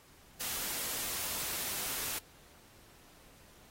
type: noise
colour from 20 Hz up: white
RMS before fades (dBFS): -37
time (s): 0.4-2.19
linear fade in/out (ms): 10
effects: pink hiss -60 dBFS RMS until 3.7 s + AAC 48 kbps